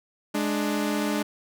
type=tone pair together; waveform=sawtooth; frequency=209.4 / 296.1 Hz; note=G#3 / D4; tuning=+15 / +14 cents; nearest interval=tritone; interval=599 cents; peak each=-23 dBFS; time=0.34-1.23 s; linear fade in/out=10 ms; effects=none